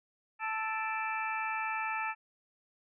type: harmonic tone with a mistuned harmonic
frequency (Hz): 440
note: A4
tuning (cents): 0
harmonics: 2 / 3 / 4 / 5 / 6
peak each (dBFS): -36 / -38 / -39 / -40 / -41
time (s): 0.39-2.15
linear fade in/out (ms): 50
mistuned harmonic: 5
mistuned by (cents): +110
effects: none